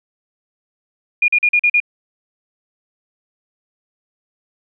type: tone bursts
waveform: sine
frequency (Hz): 2431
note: D#7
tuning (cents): -41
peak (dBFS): -10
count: 6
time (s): 1.22-1.802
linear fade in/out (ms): 5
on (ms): 62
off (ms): 42
effects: none